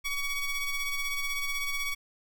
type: ring-modulated tone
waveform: 40% pulse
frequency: 1128 Hz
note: C#6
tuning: 30 cents sharp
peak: -25 dBFS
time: 0.04-1.95 s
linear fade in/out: 20 ms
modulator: 1120 Hz
effects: none